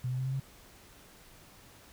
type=tone with pitch steps; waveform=sine; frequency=125.6 / 127.87 / 130.18 / 132.53 / 134.93 Hz; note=B2 / C3 / C3 / C3 / C#3; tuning=+30 / -39 / -8 / +23 / -46 cents; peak=-30 dBFS; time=0.04-0.4 s; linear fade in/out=5 ms; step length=72 ms; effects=pink hiss -56 dBFS RMS until 1.92 s